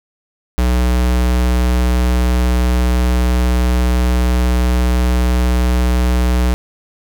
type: tone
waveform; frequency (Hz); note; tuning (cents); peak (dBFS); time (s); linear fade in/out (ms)
square; 61.5; B1; -7; -12; 0.58-6.54; 0
effects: none